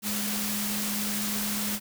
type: tone in noise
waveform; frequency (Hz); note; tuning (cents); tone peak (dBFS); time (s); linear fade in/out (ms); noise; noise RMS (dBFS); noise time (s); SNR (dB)
sine; 207.7; G#3; 0; -32; 0.02-1.8; 50; white; -31; 0.02-1.8; -4
effects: none